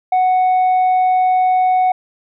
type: tone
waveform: sine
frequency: 740 Hz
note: F#5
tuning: in tune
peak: -8 dBFS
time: 0.12-1.92 s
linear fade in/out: 5 ms
effects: tanh soft clip ceiling -10 dBFS